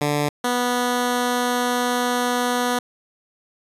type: tone pair in turn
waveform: 10% pulse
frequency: 146.83 / 245.5 Hz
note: D3 / B3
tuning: 0 / -10 cents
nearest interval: major sixth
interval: 890 cents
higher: second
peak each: -11 dBFS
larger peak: neither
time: 0.01-0.29 / 0.44-2.79 s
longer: second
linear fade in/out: 5 ms
effects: resampled to 32000 Hz